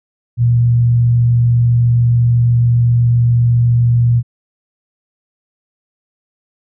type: tone with frequency modulation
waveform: sine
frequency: 119.2 Hz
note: A#2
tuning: 39 cents sharp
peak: -8 dBFS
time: 0.37-4.23 s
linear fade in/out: 50 ms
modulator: 46 Hz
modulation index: 0.2
effects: none